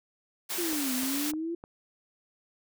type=high-pass noise; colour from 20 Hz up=white; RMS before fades=-33 dBFS; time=0.49-1.32 s; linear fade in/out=20 ms; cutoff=250 Hz; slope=12 dB/octave
type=exponential two-way sweep; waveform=sine; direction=down then up; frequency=357.6 to 250 to 344 Hz; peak=-30 dBFS; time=0.58-1.55 s; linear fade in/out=5 ms; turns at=0.94 s
type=click train; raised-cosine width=1 ms; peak=-30 dBFS; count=4; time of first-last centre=0.73-1.639 s; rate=3.3 Hz
effects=none